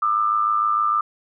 sine tone pair together, 1200 / 1306.5 Hz, D6 / E6, +37 / -16 cents, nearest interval minor second, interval 147 cents, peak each -18 / -23 dBFS, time 0.02-1.01 s, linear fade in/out 5 ms, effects none

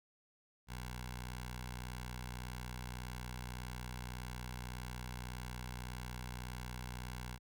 10% pulse tone with notch filter, 61.74 Hz, B1, in tune, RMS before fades -45 dBFS, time 0.67-7.39 s, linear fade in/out 50 ms, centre 320 Hz, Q 0.51, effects none

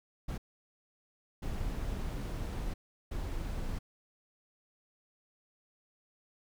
brown noise bursts at uneven times, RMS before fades -36 dBFS, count 3, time 0.28-0.38 / 1.42-2.74 / 3.11-3.79 s, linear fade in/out 10 ms, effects none

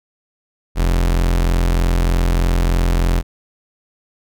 40% pulse tone, 43.24 Hz, F1, 16 cents flat, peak -12 dBFS, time 0.75-3.23 s, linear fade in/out 50 ms, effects none

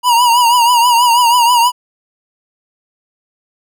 square tone with vibrato, 957 Hz, A#5, 45 cents sharp, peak -8 dBFS, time 0.03-1.72 s, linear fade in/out 50 ms, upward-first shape triangle, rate 6.2 Hz, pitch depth 84 cents each way, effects none

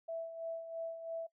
sine tone with tremolo, 659.3 Hz, E5, in tune, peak -36 dBFS, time 0.08-1.27 s, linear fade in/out 10 ms, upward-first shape sine, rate 3 Hz, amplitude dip 60%, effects noise-tail reverb RT60 0.1 s tail -23 dB re dry

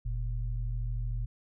sine tone pair together, 43.65 / 116.54 Hz, F1 / A#2, 0 / 0 cents, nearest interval octave + perfect fourth, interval 1700 cents, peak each -31 / -35 dBFS, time 0.05-1.26 s, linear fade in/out 10 ms, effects none

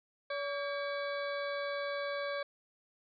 harmonic tone with a mistuned harmonic, 569 Hz, C#5, 45 cents sharp, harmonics 1 / 2 / 3 / 4 / 6 / 7 / 8, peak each -36 / -42 / -42 / -45 / -51 / -50 / -54 dBFS, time 0.3-2.43 s, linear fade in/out 5 ms, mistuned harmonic 3, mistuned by -97 cents, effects none

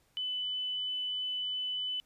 sine tone, 3001 Hz, F#7, 24 cents sharp, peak -32 dBFS, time 0.17-2 s, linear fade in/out 0 ms, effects pink hiss -70 dBFS RMS until 2.05 s + resampled to 32000 Hz

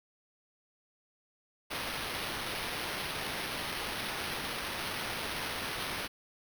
white noise with sample-and-hold, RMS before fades -37 dBFS, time 1.7-6.08 s, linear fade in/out 20 ms, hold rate 7350 Hz, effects none

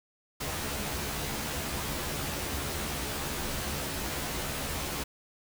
pink noise with comb filter, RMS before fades -34 dBFS, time 0.4-5.04 s, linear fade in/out 10 ms, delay 14 ms, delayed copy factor +0.9, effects none

